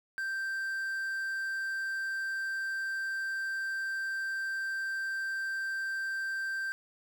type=tone with quantisation; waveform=triangle; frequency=1568 Hz; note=G6; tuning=in tune; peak=-30 dBFS; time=0.18-6.72 s; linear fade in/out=0 ms; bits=9; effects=none